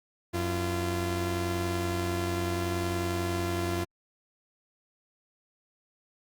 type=tone pair together; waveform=sawtooth; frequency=90.9 / 342.9 Hz; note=F#2 / F4; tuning=-30 / -32 cents; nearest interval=octave + major seventh; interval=2298 cents; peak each=-27 dBFS; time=0.33-3.85 s; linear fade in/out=20 ms; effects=Opus 48 kbps